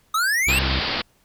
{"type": "exponential sweep", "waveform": "square", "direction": "up", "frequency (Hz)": [1241, 2827], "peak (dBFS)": -19, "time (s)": [0.14, 0.59], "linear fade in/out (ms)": 5}
{"type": "harmonic tone", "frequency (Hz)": 65.9, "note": "C2", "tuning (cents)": 13, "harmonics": [1, 2, 3, 4, 5], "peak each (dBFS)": [-23, -29, -33, -35, -37], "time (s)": [0.47, 0.8], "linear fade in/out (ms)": 5}
{"type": "low-pass noise", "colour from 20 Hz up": "white", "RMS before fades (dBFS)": -25, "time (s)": [0.48, 1.02], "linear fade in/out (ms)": 10, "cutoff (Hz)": 4900, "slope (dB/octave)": 96}
{"effects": ["pink hiss -61 dBFS RMS until 1.24 s"]}